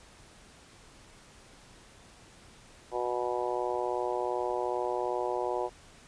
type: harmonic tone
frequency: 122.6 Hz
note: B2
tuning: 12 cents flat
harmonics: 3 / 4 / 5 / 6 / 7 / 8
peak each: -34 / -35 / -36 / -37 / -37 / -38 dBFS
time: 2.91-5.7 s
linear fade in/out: 50 ms
effects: pink hiss -55 dBFS RMS until 6.07 s + resampled to 22050 Hz